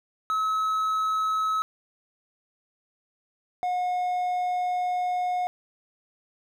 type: tone pair in turn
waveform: triangle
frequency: 1288 / 722.9 Hz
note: E6 / F#5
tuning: -41 / -40 cents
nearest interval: minor seventh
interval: 999 cents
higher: first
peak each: -21 / -22 dBFS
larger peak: first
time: 0.3-1.62 / 3.63-5.47 s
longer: second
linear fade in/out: 0 ms
effects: none